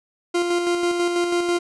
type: tone with tremolo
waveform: 40% pulse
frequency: 348.6 Hz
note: F4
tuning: 3 cents flat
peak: -17 dBFS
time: 0.34-1.59 s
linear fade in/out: 10 ms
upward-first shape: square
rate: 6.1 Hz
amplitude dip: 35%
effects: resampled to 22050 Hz